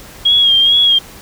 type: tone with vibrato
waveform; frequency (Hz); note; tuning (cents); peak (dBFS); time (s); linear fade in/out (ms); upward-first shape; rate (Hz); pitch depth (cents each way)
sine; 3267; G#7; -29; -7; 0.25-0.99; 10; sine; 2.3; 50
effects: pink hiss -36 dBFS RMS until 1.21 s